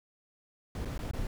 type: noise with dropouts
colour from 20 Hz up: brown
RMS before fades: -35 dBFS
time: 0.75-1.27 s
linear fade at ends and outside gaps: 2 ms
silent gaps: 0.85-0.855 / 0.979-0.99 / 1.112-1.134 s
effects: none